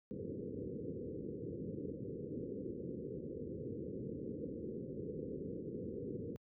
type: low-pass noise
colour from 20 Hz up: white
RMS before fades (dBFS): -43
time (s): 0.11-6.36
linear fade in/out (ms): 0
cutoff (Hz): 500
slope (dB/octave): 96
effects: high-pass 100 Hz 12 dB/octave